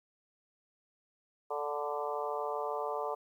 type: harmonic tone with a mistuned harmonic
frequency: 146.83 Hz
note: D3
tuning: in tune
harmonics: 3 / 4 / 5 / 6 / 7 / 8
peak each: -38 / -39 / -40 / -41 / -41 / -42 dBFS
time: 1.5-3.15 s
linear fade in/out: 10 ms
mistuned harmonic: 7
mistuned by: -21 cents
effects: 11-bit